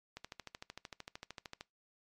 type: click train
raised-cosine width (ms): 0.2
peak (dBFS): -27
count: 20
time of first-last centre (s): 0.17-1.609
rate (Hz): 13.2
effects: noise-tail reverb RT60 0.2 s tail -22 dB re dry + MP3 64 kbps